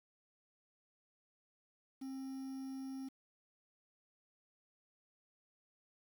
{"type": "tone with quantisation", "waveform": "triangle", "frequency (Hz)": 266.2, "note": "C4", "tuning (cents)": 30, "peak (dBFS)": -40, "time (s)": [2.01, 3.09], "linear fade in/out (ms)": 10, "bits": 10, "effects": []}